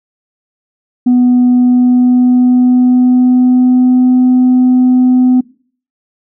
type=tone with pitch glide; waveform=sine; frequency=247.6 to 252.7 Hz; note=B3 to B3; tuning=+5 to +40 cents; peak=-3 dBFS; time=1.06-5.41 s; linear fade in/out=10 ms; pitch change=+35 cents; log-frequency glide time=1.49-4.14 s; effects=noise-tail reverb RT60 0.5 s tail -23 dB re dry + tanh soft clip ceiling -3 dBFS